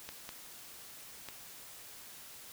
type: clicks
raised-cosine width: 0.2 ms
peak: -25 dBFS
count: 3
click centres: 0.09 / 0.291 / 1.287 s
effects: white hiss -51 dBFS RMS until 2.52 s